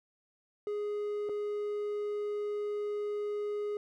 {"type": "tone with dropouts", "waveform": "triangle", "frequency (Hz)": 415.3, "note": "G#4", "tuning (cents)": 0, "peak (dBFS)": -30, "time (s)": [0.67, 3.77], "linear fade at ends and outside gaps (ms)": 1, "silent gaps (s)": [1.29, 1.294], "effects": []}